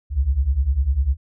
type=beating tone pair; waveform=sine; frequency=61.4 / 71.4 Hz; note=B1 / D2; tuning=-9 / -48 cents; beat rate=10 Hz; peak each=-21 / -18 dBFS; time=0.1-1.17 s; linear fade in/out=50 ms; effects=none